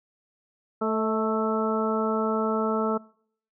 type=harmonic tone with a mistuned harmonic; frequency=220 Hz; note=A3; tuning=in tune; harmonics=1 / 2 / 3 / 4 / 5 / 6; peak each=-28 / -27 / -32 / -34 / -36 / -30 dBFS; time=0.81-2.98 s; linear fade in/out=10 ms; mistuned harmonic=3; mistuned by=-29 cents; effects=noise-tail reverb RT60 0.6 s tail -24 dB re dry